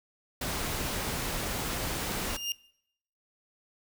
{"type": "noise", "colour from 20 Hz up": "pink", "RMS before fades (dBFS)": -33, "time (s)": [0.41, 2.37], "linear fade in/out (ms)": 5}
{"type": "tone with exponential growth", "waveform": "30% pulse", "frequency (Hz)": 2817, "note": "F7", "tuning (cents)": 14, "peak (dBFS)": -24, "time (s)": [2.06, 2.52], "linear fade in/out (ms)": 1, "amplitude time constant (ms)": 100}
{"effects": ["noise-tail reverb RT60 0.7 s tail -21 dB re dry"]}